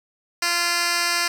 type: tone with band-pass filter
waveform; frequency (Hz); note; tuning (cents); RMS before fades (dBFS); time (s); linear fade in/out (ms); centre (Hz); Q
10% pulse; 345.7; F4; -18; -22; 0.42-1.28; 5; 4800; 0.79
effects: 7-bit